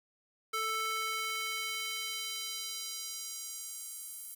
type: tone with high-pass filter sweep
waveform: square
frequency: 441 Hz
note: A4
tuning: 4 cents sharp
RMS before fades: -38 dBFS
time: 0.53-4.35 s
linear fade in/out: 10 ms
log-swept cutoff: 1100 to 11000 Hz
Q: 1.3
effects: none